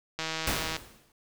click train, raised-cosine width 0.2 ms, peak -15 dBFS, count 93, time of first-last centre 0.19-0.765 s, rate 160 Hz
pink noise with exponential decay, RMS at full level -27 dBFS, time 0.47-1.12 s, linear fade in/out 2 ms, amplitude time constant 140 ms
effects none

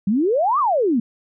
sine exponential two-way sweep, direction up then down, 185 to 1242 to 215.8 Hz, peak -15 dBFS, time 0.07-1 s, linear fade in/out 5 ms, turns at 0.59 s, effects none

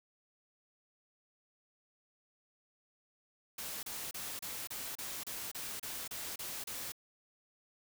white noise bursts, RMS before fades -42 dBFS, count 12, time 3.58-6.921 s, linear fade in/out 5 ms, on 250 ms, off 31 ms, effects none

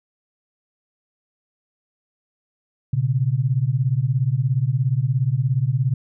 sine beating tone pair, 120.9 / 137.9 Hz, B2 / C#3, -36 / -9 cents, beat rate 17 Hz, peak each -20 dBFS, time 2.93-5.94 s, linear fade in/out 5 ms, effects none

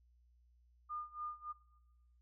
sine tone with tremolo, 1213 Hz, D#6, 44 cents flat, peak -39 dBFS, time 0.89-1.53 s, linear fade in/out 20 ms, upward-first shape sine, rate 3.5 Hz, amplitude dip 95%, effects noise-tail reverb RT60 1.0 s tail -19 dB re dry + added 60 Hz sine -66 dBFS peak until 2.21 s

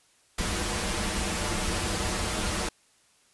pink noise with comb filter, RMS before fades -29 dBFS, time 0.38-2.69 s, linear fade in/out 5 ms, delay 7.4 ms, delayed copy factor -0.7, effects white hiss -63 dBFS RMS until 3.33 s + resampled to 24000 Hz

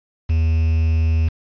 triangle tone with quantisation, 80.7 Hz, E2, 36 cents flat, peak -12 dBFS, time 0.29-1.29 s, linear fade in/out 10 ms, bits 6, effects resampled to 11025 Hz

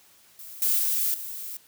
violet noise with level steps, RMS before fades -42 / -23 / -25 / -36 dBFS, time 0.39-1.57 s, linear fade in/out 2 ms, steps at 0.62 / 0.79 / 1.14 s, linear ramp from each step 2 ms, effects white hiss -57 dBFS RMS until 1.67 s + high-pass 60 Hz 12 dB/octave

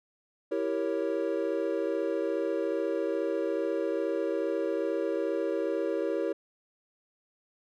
triangle chord, E diminished seventh, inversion none, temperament equal, 329.6 / 392 / 466.2 / 554.4 Hz, E4 / G4 / Bb4 / Db5, 0 / 0 / 0 / 0 cents, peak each -31 dBFS, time 0.51-6.33 s, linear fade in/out 10 ms, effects none

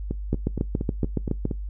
two click trains, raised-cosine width 3 ms, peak -14 / -10 dBFS, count 7 / 9, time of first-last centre 0.11-1.512 / 0.33-1.454 s, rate 4.28 / 7.12 Hz, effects noise-tail reverb RT60 0.2 s tail -23 dB re dry + added 50 Hz sine -29 dBFS peak until 1.69 s

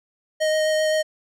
square tone with vibrato, 622.3 Hz, D#5, in tune, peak -19 dBFS, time 0.4-1.03 s, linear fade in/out 20 ms, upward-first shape sine, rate 7.7 Hz, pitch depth 9 cents each way, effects low-pass 9000 Hz 12 dB/octave

